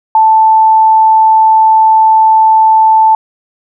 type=tone; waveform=sine; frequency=880 Hz; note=A5; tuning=in tune; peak=-3 dBFS; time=0.15-3.15 s; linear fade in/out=2 ms; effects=none